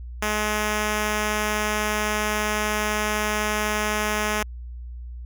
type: tone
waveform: 5% pulse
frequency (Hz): 211.9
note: G#3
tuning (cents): +35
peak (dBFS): -11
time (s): 0.22-4.43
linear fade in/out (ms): 5
effects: added 60 Hz sine -33 dBFS peak until 5.25 s